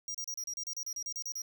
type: tone bursts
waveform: square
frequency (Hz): 5700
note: F8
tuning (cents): +34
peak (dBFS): -36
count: 14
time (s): 0.08-1.419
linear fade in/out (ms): 2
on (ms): 65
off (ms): 33
effects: none